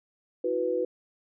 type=chord; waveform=sine; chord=E suspended second; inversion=none; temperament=just; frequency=329.6 / 370.8 / 494.4 Hz; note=E4 / F#4 / B4; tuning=0 / +4 / +2 cents; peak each=-33 / -30 / -27 dBFS; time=0.44-0.85 s; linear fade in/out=5 ms; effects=none